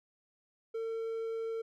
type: tone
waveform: triangle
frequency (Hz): 451.9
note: A4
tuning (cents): +46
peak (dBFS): -32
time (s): 0.74-1.62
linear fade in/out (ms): 10
effects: none